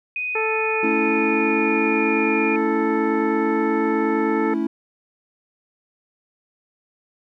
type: tone with pitch glide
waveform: sine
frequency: 2493 to 2425 Hz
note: D#7 to D#7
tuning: +3 to -45 cents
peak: -23 dBFS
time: 0.16-2.56 s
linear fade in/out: 2 ms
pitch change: -48 cents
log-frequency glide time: 0.26-2.37 s
type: harmonic tone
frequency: 440 Hz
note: A4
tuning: in tune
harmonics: 1 / 2 / 3 / 4 / 5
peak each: -23 / -27 / -30 / -33 / -34 dBFS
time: 0.35-4.54 s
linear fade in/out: 5 ms
type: chord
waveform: triangle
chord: A major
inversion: none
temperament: equal with one note detuned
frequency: 220 / 281.1 / 329.6 Hz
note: A3 / C#4 / E4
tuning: 0 / +24 / 0 cents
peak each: -24 / -23 / -21 dBFS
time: 0.83-4.67 s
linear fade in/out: 5 ms
effects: none